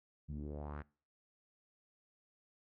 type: tone with low-pass filter sweep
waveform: sawtooth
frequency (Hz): 73.42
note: D2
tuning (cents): 0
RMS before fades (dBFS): -44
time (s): 0.28-0.83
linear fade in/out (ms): 20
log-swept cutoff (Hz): 160 to 1800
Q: 2.8
effects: noise-tail reverb RT60 0.4 s tail -24 dB re dry